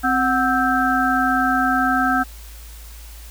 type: harmonic tone with a mistuned harmonic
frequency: 261.6 Hz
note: C4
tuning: in tune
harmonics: 1 / 3 / 5 / 6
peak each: -21 / -21 / -21 / -21 dBFS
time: 0.03-2.24 s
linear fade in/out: 20 ms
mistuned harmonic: 3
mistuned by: -100 cents
effects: added 55 Hz sine -36 dBFS peak until 3.3 s + white hiss -44 dBFS RMS until 3.3 s